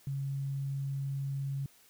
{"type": "tone", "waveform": "sine", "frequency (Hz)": 137.7, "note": "C#3", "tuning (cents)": -11, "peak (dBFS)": -32, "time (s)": [0.07, 1.66], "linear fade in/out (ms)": 2, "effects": ["white hiss -62 dBFS RMS until 1.89 s"]}